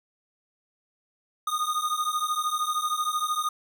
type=beating tone pair; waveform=square; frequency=1225 / 1238 Hz; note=D#6 / D#6; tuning=-27 / -9 cents; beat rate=13 Hz; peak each=-29 dBFS; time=1.47-3.49 s; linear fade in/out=5 ms; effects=none